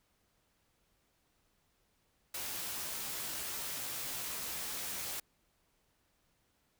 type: noise with comb filter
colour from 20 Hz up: white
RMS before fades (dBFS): -40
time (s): 2.34-5.2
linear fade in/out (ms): 5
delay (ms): 15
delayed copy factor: +0.55
effects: pink hiss -75 dBFS RMS until 6.79 s